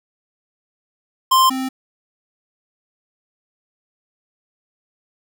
square tone pair in turn, 1047 / 261.8 Hz, C6 / C4, +1 / +1 cents, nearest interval 2 octaves, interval 2400 cents, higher first, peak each -11 / -22 dBFS, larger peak first, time 1.31-1.5 / 1.5-1.69 s, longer neither, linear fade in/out 10 ms, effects 8-bit

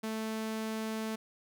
sawtooth tone, 220 Hz, A3, in tune, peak -30 dBFS, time 0.03-1.16 s, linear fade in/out 10 ms, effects none

